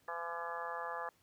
harmonic tone with a mistuned harmonic, 169.6 Hz, E3, 50 cents sharp, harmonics 3 / 4 / 5 / 6 / 7 / 8 / 9 / 10, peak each -46 / -47 / -45 / -46 / -44 / -52 / -56 / -46 dBFS, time 0.08-1.09 s, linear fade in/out 2 ms, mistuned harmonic 9, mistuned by -45 cents, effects pink hiss -71 dBFS RMS until 1.22 s + high-pass 80 Hz 12 dB/octave

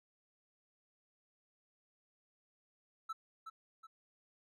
triangle tone with echo, 1318.5 Hz, E6, in tune, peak -36 dBFS, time 3.09-3.13 s, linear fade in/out 10 ms, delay 370 ms, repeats 2, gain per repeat -7 dB, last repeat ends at 3.87 s, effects none

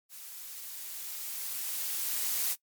blue noise with level ramp, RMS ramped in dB -46 to -29 dBFS, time 0.09-2.56 s, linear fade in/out 50 ms, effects noise-tail reverb RT60 0.1 s tail -21 dB re dry + MP3 96 kbps

